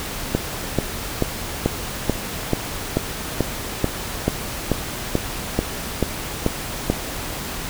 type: click train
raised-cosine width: 2 ms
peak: -3 dBFS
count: 16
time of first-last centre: 0.35-6.9 s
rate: 2.29 Hz
effects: pink hiss -29 dBFS RMS until 7.69 s

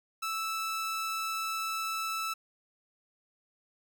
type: tone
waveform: sawtooth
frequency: 1316 Hz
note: E6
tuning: 3 cents flat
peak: -28 dBFS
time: 0.22-2.34 s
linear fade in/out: 10 ms
effects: none

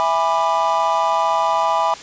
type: chord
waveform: triangle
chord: E dominant seventh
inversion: none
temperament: just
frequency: 659.3 / 824.1 / 988.9 / 1186.7 Hz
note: E5 / G#5 / B5 / D6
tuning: 0 / -14 / +2 / +18 cents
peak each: -20 / -19 / -17 / -21 dBFS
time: 0-1.94 s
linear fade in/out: 0 ms
effects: white hiss -36 dBFS RMS until 2.02 s + resampled to 16000 Hz

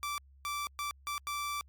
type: tone bursts at uneven times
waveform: sawtooth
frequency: 1166 Hz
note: D6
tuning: 13 cents flat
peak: -30 dBFS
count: 5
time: 0.03-0.18 / 0.45-0.67 / 0.79-0.91 / 1.07-1.18 / 1.27-1.61 s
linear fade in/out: 0 ms
effects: added 68 Hz sine -56 dBFS peak until 1.68 s + MP3 96 kbps

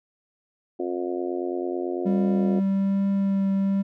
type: harmonic tone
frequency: 89.1 Hz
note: F2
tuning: 35 cents sharp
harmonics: 3 / 4 / 5 / 6 / 7 / 8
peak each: -33 / -27 / -37 / -37 / -37 / -38 dBFS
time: 0.79-2.6 s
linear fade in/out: 10 ms
type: tone with vibrato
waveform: triangle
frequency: 196 Hz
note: G3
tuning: in tune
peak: -18 dBFS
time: 2.05-3.83 s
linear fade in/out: 20 ms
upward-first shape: triangle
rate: 1.2 Hz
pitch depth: 13 cents each way
effects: none

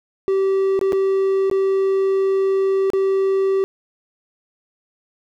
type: tone with dropouts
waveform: triangle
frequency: 386.8 Hz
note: G4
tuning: 23 cents flat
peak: -13 dBFS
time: 0.28-3.64 s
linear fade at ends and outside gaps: 0 ms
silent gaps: 0.792-0.813 / 0.922-0.93 / 1.499-1.513 / 2.902-2.934 s
effects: none

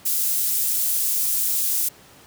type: high-pass noise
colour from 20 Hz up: pink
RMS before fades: -22 dBFS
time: 0.05-1.89 s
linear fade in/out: 10 ms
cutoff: 11000 Hz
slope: 12 dB/octave
effects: pink hiss -49 dBFS RMS until 2.26 s + high-pass 80 Hz 12 dB/octave

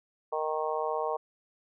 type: harmonic tone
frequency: 155.4 Hz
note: D#3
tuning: 2 cents flat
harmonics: 3 / 4 / 5 / 6 / 7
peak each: -33 / -34 / -35 / -36 / -36 dBFS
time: 0.32-1.17 s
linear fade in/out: 10 ms
effects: none

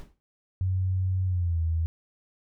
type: noise with exponential decay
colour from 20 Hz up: brown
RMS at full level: -39 dBFS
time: 0-0.2 s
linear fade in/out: 0 ms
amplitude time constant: 42 ms
type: tone with pitch glide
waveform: sine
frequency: 93.3 to 81.69 Hz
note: F#2 to E2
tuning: +15 to -15 cents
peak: -23 dBFS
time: 0.61-1.86 s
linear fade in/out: 0 ms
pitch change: -230 cents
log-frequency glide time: 1.26-1.61 s
effects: none

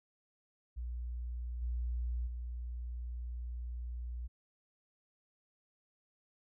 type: tone with level steps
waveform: sine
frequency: 60 Hz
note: B1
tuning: 49 cents flat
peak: -37 / -33 / -38 dBFS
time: 0.76-4.28 s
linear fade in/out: 20 ms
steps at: 1.61 / 2.26 s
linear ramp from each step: 20 ms
effects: none

